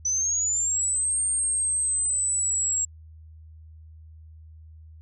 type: linear two-way sweep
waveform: sine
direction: up then down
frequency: 5970 to 8680 to 7580 Hz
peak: -22 dBFS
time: 0.05-2.85 s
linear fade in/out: 5 ms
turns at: 1.22 s
effects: added 79 Hz sine -44 dBFS peak until 5.01 s